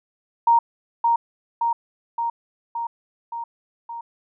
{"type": "tone with echo", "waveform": "sine", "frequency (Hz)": 932.3, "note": "A#5", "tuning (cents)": 0, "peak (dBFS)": -12, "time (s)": [0.47, 0.59], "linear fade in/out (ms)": 5, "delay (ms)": 570, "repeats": 6, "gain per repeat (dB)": -3, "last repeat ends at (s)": 4.01, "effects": []}